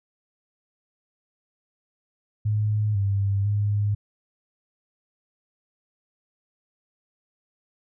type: tone with pitch steps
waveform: sine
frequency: 106.1 / 99.3 / 103.1 Hz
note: G#2 / G2 / G#2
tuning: +38 / +23 / -12 cents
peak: -20 dBFS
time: 2.45-3.95 s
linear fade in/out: 10 ms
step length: 500 ms
effects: none